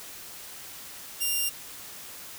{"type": "tone", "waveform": "5% pulse", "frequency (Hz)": 2793, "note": "F7", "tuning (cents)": -1, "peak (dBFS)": -16, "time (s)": [1.2, 1.5], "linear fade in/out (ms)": 20, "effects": ["white hiss -43 dBFS RMS until 2.38 s"]}